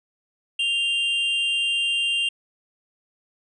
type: tone pair together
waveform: triangle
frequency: 2789 / 3175 Hz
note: F7 / G7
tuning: -3 / +21 cents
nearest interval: major second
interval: 224 cents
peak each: -20 / -25 dBFS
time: 0.59-2.29 s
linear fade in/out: 5 ms
effects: resampled to 24000 Hz